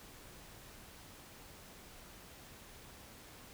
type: silence
effects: pink hiss -55 dBFS RMS until 3.53 s